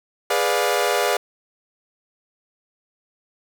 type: chord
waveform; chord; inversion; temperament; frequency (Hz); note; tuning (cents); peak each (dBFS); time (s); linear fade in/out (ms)
sawtooth; G# diminished seventh; none; equal with one note detuned; 415.3 / 493.9 / 587.3 / 708.6; G#4 / B4 / D5 / F5; 0 / 0 / 0 / +25; -20; 0.3-1.17; 5
effects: none